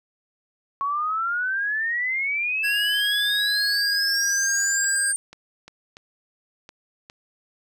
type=exponential sweep; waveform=sine; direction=up; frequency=1102 to 8870 Hz; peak=-22 dBFS; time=0.81-5.16 s; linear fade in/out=0 ms
type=tone with pitch glide; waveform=square; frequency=1661.2 to 1604.6 Hz; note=G#6 to G6; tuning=0 to +40 cents; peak=-24 dBFS; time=2.63-5.13 s; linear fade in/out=20 ms; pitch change=-60 cents; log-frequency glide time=3.54-4.42 s
type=clicks; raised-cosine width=0.2 ms; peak=-25 dBFS; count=6; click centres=4.844 / 5.33 / 5.68 / 5.969 / 6.691 / 7.099 s
effects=none